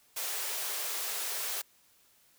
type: high-pass noise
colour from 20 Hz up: white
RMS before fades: -35 dBFS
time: 0.16-1.62 s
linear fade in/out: 10 ms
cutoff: 380 Hz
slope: 48 dB/octave
effects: white hiss -65 dBFS RMS until 2.38 s